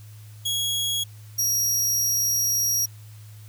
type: tone pair in turn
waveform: sawtooth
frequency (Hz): 3322 / 5679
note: G#7 / F8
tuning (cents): 0 / +28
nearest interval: major sixth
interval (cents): 928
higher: second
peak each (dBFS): -20 / -18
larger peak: second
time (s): 0.45-1.04 / 1.38-2.86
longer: second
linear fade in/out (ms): 10
effects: added 106 Hz sine -41 dBFS peak until 3.48 s + white hiss -54 dBFS RMS until 3.48 s